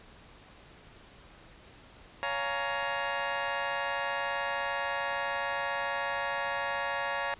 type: chord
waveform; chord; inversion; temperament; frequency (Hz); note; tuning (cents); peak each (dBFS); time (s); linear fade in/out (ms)
20% pulse; Bb minor seventh; first; just; 559.4 / 699.2 / 839.1 / 932.3; Db5 / F5 / Ab5 / Bb5; +16 / +2 / +18 / 0; -30 / -33 / -33 / -30; 2.23-7.34; 0
effects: pink hiss -54 dBFS RMS until 7.39 s + resampled to 8000 Hz